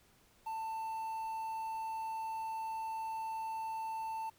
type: tone with quantisation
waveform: triangle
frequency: 890 Hz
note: A5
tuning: 20 cents sharp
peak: -35 dBFS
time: 0.46-4.3 s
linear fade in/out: 10 ms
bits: 10
effects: pink hiss -67 dBFS RMS until 4.38 s